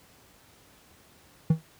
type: tone with exponential decay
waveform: triangle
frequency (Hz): 160.2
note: E3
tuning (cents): -49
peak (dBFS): -12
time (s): 1.5-1.62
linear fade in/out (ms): 5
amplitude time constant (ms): 24
effects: pink hiss -57 dBFS RMS until 1.79 s + high-pass 60 Hz 12 dB/octave